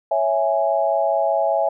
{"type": "chord", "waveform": "sine", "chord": "C# minor", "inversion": "none", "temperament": "equal", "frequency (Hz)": [554.4, 659.3, 830.6], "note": ["C#5", "E5", "G#5"], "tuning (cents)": [0, 0, 0], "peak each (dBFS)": [-22, -19, -22], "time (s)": [0.11, 1.69], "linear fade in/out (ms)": 5, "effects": []}